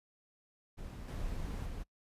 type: noise with level steps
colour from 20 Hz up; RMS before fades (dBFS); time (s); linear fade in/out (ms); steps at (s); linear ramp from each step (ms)
brown; -44 / -39 / -42; 0.77-1.84; 20; 1.08 / 1.66; 2
effects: noise-tail reverb RT60 0.1 s tail -24 dB re dry + resampled to 32000 Hz